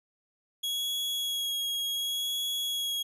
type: tone with vibrato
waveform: 40% pulse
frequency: 3322 Hz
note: G#7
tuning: in tune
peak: -28 dBFS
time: 0.63-3.03 s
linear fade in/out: 10 ms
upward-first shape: sine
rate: 0.68 Hz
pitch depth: 15 cents each way
effects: none